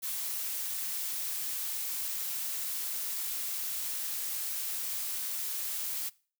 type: noise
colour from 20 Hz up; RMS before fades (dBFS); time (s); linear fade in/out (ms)
blue; -35; 0.02-6.1; 20
effects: noise-tail reverb RT60 0.4 s tail -22 dB re dry